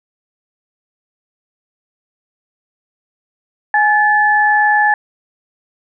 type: tone pair together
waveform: sine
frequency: 837 / 1736 Hz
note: G#5 / A6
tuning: +13 / -24 cents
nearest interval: octave + minor second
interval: 1263 cents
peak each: -12 dBFS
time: 3.74-4.94 s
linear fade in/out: 2 ms
effects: none